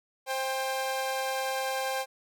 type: tone pair together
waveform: sawtooth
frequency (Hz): 527 / 795.6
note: C5 / G5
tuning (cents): +12 / +25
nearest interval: perfect fifth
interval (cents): 713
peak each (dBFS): -28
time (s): 0.26-2.06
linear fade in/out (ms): 50
effects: none